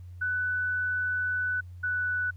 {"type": "tone pair in turn", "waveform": "sine", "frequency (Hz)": [1493, 1485.1], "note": ["F#6", "F#6"], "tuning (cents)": [15, 6], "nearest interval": "unison", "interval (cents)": 9, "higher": "first", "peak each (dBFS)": -26, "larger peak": "neither", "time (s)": [[0.21, 1.61], [1.83, 2.31]], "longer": "first", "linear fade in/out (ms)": 10, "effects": ["added 89 Hz sine -41 dBFS peak until 2.36 s", "pink hiss -69 dBFS RMS until 2.36 s"]}